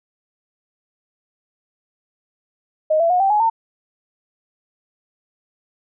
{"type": "tone with pitch steps", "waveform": "sine", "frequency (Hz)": [622.3, 670.8, 723.1, 779.5, 840.3, 905.9], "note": ["D#5", "E5", "F#5", "G5", "G#5", "A#5"], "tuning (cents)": [0, 30, -40, -10, 20, -50], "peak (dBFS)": -13, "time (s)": [2.9, 3.5], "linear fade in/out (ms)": 10, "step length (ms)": 100, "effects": []}